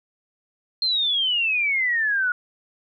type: exponential sweep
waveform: sine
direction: down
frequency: 4227 to 1433 Hz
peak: -19 dBFS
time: 0.82-2.32 s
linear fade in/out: 2 ms
effects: none